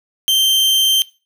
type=tone; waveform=40% pulse; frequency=3136 Hz; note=G7; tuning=in tune; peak=-11 dBFS; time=0.28-1.02 s; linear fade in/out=0 ms; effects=noise-tail reverb RT60 0.3 s tail -19 dB re dry